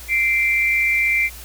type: tone pair together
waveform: sine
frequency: 2085 / 2349 Hz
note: C7 / D7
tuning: -7 / 0 cents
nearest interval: major second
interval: 207 cents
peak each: -18 / -18 dBFS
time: 0.08-1.3 s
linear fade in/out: 50 ms
effects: added 60 Hz sine -38 dBFS peak until 1.44 s + white hiss -39 dBFS RMS until 1.44 s